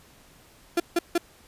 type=tone bursts; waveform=35% pulse; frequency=343.2 Hz; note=F4; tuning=30 cents flat; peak=-18 dBFS; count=3; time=0.77-1.18 s; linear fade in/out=5 ms; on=30 ms; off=160 ms; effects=pink hiss -55 dBFS RMS until 1.47 s + resampled to 32000 Hz